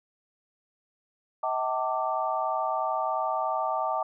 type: tone cluster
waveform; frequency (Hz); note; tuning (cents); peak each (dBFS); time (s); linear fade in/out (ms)
sine; 639 / 762 / 893 / 1172; D#5 / G5 / A5 / D6; +46 / -49 / +25 / -4; -31; 1.43-4.03; 5
effects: none